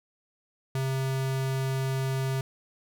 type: tone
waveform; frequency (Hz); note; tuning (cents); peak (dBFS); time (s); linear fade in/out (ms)
square; 133.2; C3; +31; -27; 0.75-2.41; 2
effects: none